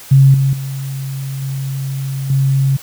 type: tone with level steps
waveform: sine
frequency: 135.7 Hz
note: C#3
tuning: 36 cents flat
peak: -4 / -10 / -20 / -18 / -10 dBFS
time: 0.11-2.77 s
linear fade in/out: 10 ms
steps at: 0.34 / 0.53 / 1.42 / 2.3 s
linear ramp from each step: 2 ms
effects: white hiss -36 dBFS RMS until 2.82 s